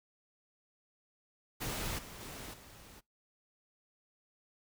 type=noise with level steps; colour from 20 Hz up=pink; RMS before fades=-38 / -49 / -46 / -55 dBFS; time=1.6-3.01 s; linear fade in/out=20 ms; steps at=1.98 / 2.2 / 2.53 s; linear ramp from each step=10 ms; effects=noise-tail reverb RT60 0.2 s tail -25 dB re dry